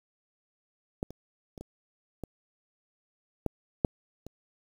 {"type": "clicks", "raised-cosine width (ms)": 2, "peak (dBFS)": [-17, -30, -30, -28, -23, -15, -9, -29], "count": 8, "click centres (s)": [1.029, 1.106, 1.578, 1.61, 2.237, 3.463, 3.848, 4.266], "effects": ["8-bit"]}